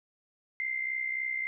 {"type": "tone with amplitude modulation", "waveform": "sine", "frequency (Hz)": 2088, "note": "C7", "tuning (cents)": -4, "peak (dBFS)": -27, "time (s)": [0.6, 1.47], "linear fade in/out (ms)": 0, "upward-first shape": "sine", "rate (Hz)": 63.5, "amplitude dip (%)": 65, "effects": []}